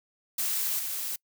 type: noise with level steps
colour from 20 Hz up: blue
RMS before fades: -29 / -33 dBFS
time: 0.38-1.16 s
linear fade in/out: 5 ms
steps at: 0.79 s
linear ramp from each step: 2 ms
effects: noise-tail reverb RT60 0.1 s tail -26 dB re dry